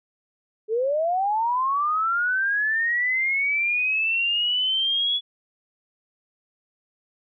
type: linear sweep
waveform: sine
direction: up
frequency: 420 to 3405 Hz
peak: -20 dBFS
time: 0.68-5.21 s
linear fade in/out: 50 ms
effects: none